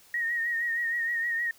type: tone with vibrato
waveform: sine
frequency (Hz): 1870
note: A#6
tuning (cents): +5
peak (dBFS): -26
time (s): 0.14-1.51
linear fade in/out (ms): 2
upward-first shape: triangle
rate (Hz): 6.4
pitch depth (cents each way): 53
effects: white hiss -57 dBFS RMS until 1.58 s